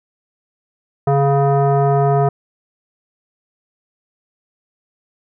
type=tone with frequency modulation; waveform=sine; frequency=140.6 Hz; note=C#3; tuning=25 cents sharp; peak=-11 dBFS; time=1.07-2.29 s; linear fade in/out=5 ms; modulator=558 Hz; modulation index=1.2; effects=none